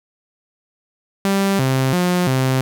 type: tone with pitch steps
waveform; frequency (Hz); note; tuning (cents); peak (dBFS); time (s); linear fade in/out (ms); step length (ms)
sawtooth; 196.3 / 132 / 178.9 / 131; G3 / C3 / F3 / C3; +3 / +16 / +42 / +2; -11; 1.25-2.61; 0; 340
effects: none